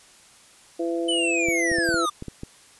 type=harmonic tone; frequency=168.3 Hz; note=E3; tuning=36 cents sharp; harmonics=2 / 3 / 4; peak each=-25 / -29 / -32 dBFS; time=0.79-2.06 s; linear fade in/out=10 ms
type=linear sweep; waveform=square; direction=down; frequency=3037 to 1172 Hz; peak=-23 dBFS; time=1.08-2.1 s; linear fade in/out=10 ms
type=clicks; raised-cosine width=3 ms; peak=-20 dBFS; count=8; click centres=1.486 / 1.716 / 1.785 / 1.89 / 1.943 / 2.224 / 2.283 / 2.434 s
effects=white hiss -52 dBFS RMS until 2.79 s + resampled to 24000 Hz